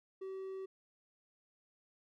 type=tone; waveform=triangle; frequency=382.4 Hz; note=G4; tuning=43 cents flat; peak=-39 dBFS; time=0.21-0.66 s; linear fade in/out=10 ms; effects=none